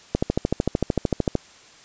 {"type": "click train", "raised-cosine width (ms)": 2, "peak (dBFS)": -6, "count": 17, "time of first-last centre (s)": [0.15, 1.353], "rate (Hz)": 13.3, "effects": ["white hiss -49 dBFS RMS until 1.84 s", "resampled to 16000 Hz"]}